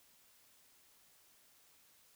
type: silence
effects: white hiss -67 dBFS RMS until 2.15 s